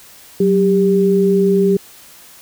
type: tone pair together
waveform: sine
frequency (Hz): 187.03 / 396.3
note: F#3 / G4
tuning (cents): +19 / +19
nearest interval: octave + minor second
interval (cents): 1300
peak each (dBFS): -14 / -12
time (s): 0.4-1.77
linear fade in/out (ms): 5
effects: white hiss -42 dBFS RMS until 2.41 s